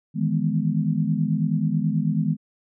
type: chord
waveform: sine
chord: E major seventh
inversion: third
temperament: equal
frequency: 155.56 / 164.81 / 207.7 / 246.9 Hz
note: D#3 / E3 / G#3 / B3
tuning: 0 / 0 / 0 / 0 cents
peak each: -24 / -25 / -25 / -28 dBFS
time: 0.14-2.37 s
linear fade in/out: 50 ms
effects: none